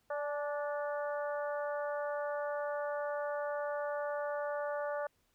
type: harmonic tone with a mistuned harmonic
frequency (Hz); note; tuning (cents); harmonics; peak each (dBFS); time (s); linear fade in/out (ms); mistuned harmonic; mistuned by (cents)
292; D4; -10; 2 / 3 / 4 / 5 / 6; -35 / -43 / -44 / -45 / -50; 0.1-5.07; 5; 3; -28
effects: pink hiss -75 dBFS RMS until 5.34 s